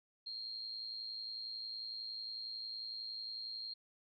sine tone with amplitude modulation, 4222 Hz, C8, 15 cents sharp, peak -39 dBFS, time 0.26-3.74 s, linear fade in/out 10 ms, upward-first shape sine, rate 111 Hz, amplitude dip 60%, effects none

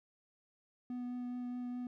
triangle tone with vibrato, 246.5 Hz, B3, 3 cents flat, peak -36 dBFS, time 0.9-1.87 s, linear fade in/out 2 ms, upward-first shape triangle, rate 4.8 Hz, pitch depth 11 cents each way, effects none

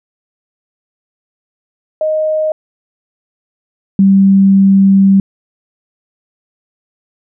sine tone pair in turn, 622.3 / 194.83 Hz, D#5 / G3, 0 / -10 cents, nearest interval octave + minor sixth, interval 2010 cents, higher first, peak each -11 / -4 dBFS, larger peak second, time 2.01-2.52 / 3.99-5.2 s, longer second, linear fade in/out 2 ms, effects none

